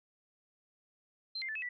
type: tone with pitch steps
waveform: sine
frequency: 4131 / 2100 / 1753 / 2586 / 1962 Hz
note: C8 / C7 / A6 / E7 / B6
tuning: -23 / +6 / -7 / -34 / -12 cents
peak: -36 dBFS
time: 1.35-1.69 s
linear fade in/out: 5 ms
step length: 68 ms
effects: none